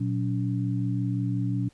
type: tone cluster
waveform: sine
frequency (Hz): 119.8 / 185.5 / 283.8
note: A#2 / F#3 / C#4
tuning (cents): +48 / +5 / +41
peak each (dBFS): -26 / -31 / -31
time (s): 0-1.69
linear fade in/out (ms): 10
effects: pink hiss -62 dBFS RMS until 1.73 s + resampled to 22050 Hz